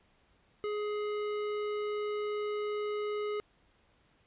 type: tone with tanh clipping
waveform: sine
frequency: 418.7 Hz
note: G#4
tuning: 14 cents sharp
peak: -34 dBFS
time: 0.64-3.4 s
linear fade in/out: 0 ms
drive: 18 dB
effects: pink hiss -68 dBFS RMS until 4.26 s + resampled to 8000 Hz